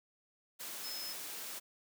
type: tone in noise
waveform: sine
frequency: 5170 Hz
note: E8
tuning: 34 cents flat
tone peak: -42 dBFS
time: 0.83-1.14 s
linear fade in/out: 20 ms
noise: white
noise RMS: -44 dBFS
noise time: 0.59-1.6 s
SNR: -1 dB
effects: high-pass 200 Hz 12 dB/octave